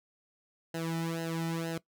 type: tone with flanger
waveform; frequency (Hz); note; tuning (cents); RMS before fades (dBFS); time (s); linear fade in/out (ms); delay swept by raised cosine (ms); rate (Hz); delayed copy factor
sawtooth; 164.9; E3; +1; -34; 0.74-1.78; 5; 0.86 to 1.85; 2.1; -0.9
effects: noise-tail reverb RT60 0.1 s tail -19 dB re dry